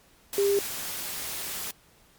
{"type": "tone in noise", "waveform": "sine", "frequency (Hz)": 400.9, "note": "G4", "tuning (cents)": 39, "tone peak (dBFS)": -20, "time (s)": [0.38, 0.59], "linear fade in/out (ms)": 2, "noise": "white", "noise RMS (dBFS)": -34, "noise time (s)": [0.33, 1.71], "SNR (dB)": 11, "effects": ["pink hiss -59 dBFS RMS until 2.18 s", "MP3 96 kbps"]}